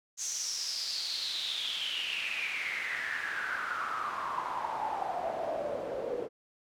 pink noise with band-pass filter sweep, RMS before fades -35 dBFS, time 0.17-6.29 s, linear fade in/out 50 ms, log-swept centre 6500 to 450 Hz, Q 7.6, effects none

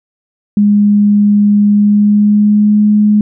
sine tone with pitch glide, 205.9 to 209.7 Hz, G#3 to G#3, -15 to +17 cents, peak -5 dBFS, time 0.57-3.21 s, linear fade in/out 2 ms, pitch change +32 cents, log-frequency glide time 1.68-2.81 s, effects none

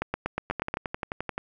two click trains, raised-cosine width 0.5 ms, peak -15 / -12 dBFS, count 11 / 7, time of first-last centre 0.51-1.38 / 0.02-0.74 s, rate 11.5 / 8.33 Hz, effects none

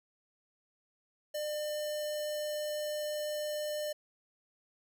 square tone with notch filter, 601 Hz, D5, 40 cents sharp, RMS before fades -36 dBFS, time 1.34-3.93 s, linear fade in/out 10 ms, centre 1300 Hz, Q 0.68, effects none

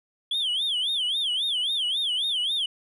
sine tone with vibrato, 3284 Hz, G#7, 20 cents flat, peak -21 dBFS, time 0.31-2.66 s, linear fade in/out 5 ms, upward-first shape sine, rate 3.7 Hz, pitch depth 210 cents each way, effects tanh soft clip ceiling -22 dBFS

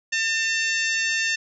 harmonic tone, 899 Hz, A5, 37 cents sharp, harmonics 2 / 3 / 4 / 5 / 6 / 7 / 8, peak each -24 / -26 / -33 / -34 / -33 / -33 / -36 dBFS, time 0.12-1.36 s, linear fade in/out 10 ms, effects none

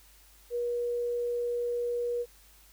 sine tone, 480 Hz, B4, 49 cents flat, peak -28 dBFS, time 0.5-2.26 s, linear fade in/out 50 ms, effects added 50 Hz sine -59 dBFS peak until 2.72 s + white hiss -59 dBFS RMS until 2.72 s

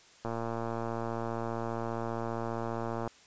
click train, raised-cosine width 1 ms, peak -21 dBFS, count 326, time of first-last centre 0.25-3.076 s, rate 115 Hz, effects white hiss -58 dBFS RMS until 3.26 s + resampled to 16000 Hz

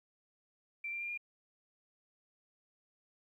sine tone with pitch steps, 2349 / 2371 / 2393 / 2415 Hz, D7 / D7 / D7 / D7, 0 / +16 / +32 / +48 cents, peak -37 dBFS, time 0.84-1.176 s, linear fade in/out 5 ms, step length 84 ms, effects 12-bit

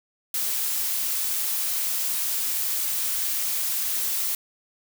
blue noise, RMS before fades -26 dBFS, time 0.34-4.35 s, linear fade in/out 2 ms, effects none

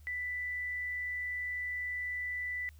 sine tone, 1982 Hz, B6, 6 cents sharp, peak -34 dBFS, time 0.07-2.69 s, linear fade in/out 0 ms, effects added 75 Hz sine -52 dBFS peak until 2.79 s + white hiss -68 dBFS RMS until 2.79 s

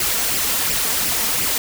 white noise with flanger, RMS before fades -20 dBFS, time 0-1.58 s, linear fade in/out 2 ms, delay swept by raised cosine 0.38 to 4.48 ms, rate 2.8 Hz, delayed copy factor +0.6, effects none

